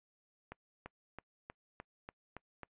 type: accelerating click train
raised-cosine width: 0.5 ms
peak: -30 dBFS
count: 8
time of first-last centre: 0.52-2.633 s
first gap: 340 ms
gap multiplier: 0.96
effects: noise-tail reverb RT60 0.1 s tail -25 dB re dry + resampled to 8000 Hz